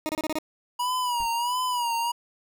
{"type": "tone bursts", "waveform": "20% pulse", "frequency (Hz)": 311.1, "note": "D#4", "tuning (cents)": 0, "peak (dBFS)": -21, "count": 6, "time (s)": [0.06, 0.386], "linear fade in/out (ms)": 0, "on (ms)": 31, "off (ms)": 28}
{"type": "tone with vibrato", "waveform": "square", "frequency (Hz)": 967, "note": "B5", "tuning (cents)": -37, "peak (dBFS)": -25, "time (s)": [0.79, 2.12], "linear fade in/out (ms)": 10, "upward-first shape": "sine", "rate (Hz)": 1.5, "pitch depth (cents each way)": 79}
{"type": "noise with exponential decay", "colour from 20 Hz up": "brown", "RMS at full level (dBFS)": -35, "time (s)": [1.2, 1.34], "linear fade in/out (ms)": 5, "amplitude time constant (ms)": 29}
{"effects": []}